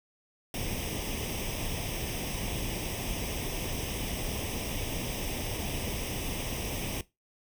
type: noise with comb filter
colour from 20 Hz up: pink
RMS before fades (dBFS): -34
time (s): 0.54-7.01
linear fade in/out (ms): 2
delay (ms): 0.35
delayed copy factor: +0.75
effects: noise-tail reverb RT60 0.2 s tail -18 dB re dry